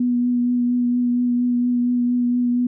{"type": "tone with vibrato", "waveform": "sine", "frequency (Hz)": 244.2, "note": "B3", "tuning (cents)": -19, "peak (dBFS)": -16, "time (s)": [0, 2.67], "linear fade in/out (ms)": 5, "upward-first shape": "triangle", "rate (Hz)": 4.3, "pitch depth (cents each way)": 18, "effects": []}